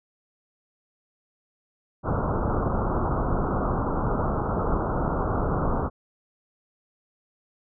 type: low-pass noise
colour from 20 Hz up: pink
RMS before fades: -25 dBFS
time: 2.03-5.9 s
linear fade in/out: 50 ms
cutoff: 1400 Hz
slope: 96 dB/octave
effects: none